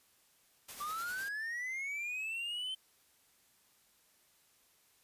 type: noise with tremolo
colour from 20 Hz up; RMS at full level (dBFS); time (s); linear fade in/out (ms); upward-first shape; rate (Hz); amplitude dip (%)
white; -46; 0.68-1.29; 10; sine; 10; 40
type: linear sweep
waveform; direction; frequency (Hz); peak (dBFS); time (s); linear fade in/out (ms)
triangle; up; 1154 to 3100; -35; 0.8-2.75; 10
effects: white hiss -69 dBFS RMS until 5.03 s + resampled to 32000 Hz